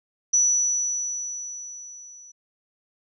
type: tone with level ramp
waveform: sine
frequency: 5920 Hz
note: F#8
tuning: in tune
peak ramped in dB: -15 to -44 dBFS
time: 0.33-2.32 s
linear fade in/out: 10 ms
effects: none